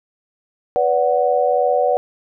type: chord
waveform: sine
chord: B minor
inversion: none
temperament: equal with one note detuned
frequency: 493.9 / 576.6 / 740 Hz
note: B4 / D5 / F#5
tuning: 0 / -32 / 0 cents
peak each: -18 dBFS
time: 0.76-1.97 s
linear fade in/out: 0 ms
effects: none